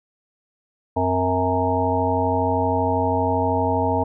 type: harmonic tone with a mistuned harmonic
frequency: 92.6 Hz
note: F#2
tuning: 2 cents sharp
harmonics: 1 / 3 / 5 / 7 / 9 / 10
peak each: -25 / -25 / -25 / -25 / -25 / -25 dBFS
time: 0.96-4.04 s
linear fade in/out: 10 ms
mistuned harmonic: 3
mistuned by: -88 cents
effects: none